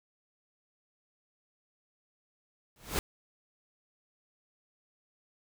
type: noise with exponential growth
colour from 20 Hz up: pink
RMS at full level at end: -27 dBFS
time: 2.76-2.99 s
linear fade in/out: 1 ms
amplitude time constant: 50 ms
effects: none